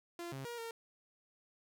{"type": "tone with pitch steps", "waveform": "sawtooth", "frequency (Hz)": [343.9, 135, 474.7, 458.8], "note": ["F4", "C#3", "A#4", "A#4"], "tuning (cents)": [-27, -45, 31, -28], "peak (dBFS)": -38, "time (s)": [0.19, 0.71], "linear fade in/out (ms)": 2, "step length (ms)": 130, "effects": []}